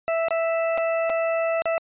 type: tone with dropouts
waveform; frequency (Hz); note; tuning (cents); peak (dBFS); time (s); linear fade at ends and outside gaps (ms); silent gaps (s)
40% pulse; 659.3; E5; 0; -20; 0.08-1.78; 0; 0.284-0.307 / 0.776-0.78 / 1.096-1.1 / 1.62-1.656
effects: resampled to 8000 Hz